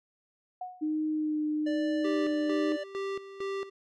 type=tone with exponential decay; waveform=sine; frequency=731 Hz; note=F#5; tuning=21 cents flat; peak=-32 dBFS; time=0.61-0.96 s; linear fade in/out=5 ms; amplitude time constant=76 ms
type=tone with vibrato; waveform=sine; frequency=306.5 Hz; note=D#4; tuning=26 cents flat; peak=-27 dBFS; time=0.81-2.77 s; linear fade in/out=20 ms; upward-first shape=sine; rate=1.1 Hz; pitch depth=17 cents each way
type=tone; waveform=square; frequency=587.3 Hz; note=D5; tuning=in tune; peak=-34 dBFS; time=1.66-2.84 s; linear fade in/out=10 ms
type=tone with tremolo; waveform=square; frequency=392 Hz; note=G4; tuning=in tune; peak=-32 dBFS; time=2.04-3.7 s; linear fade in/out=10 ms; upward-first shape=square; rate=2.2 Hz; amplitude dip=75%
effects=low-pass 4000 Hz 12 dB/octave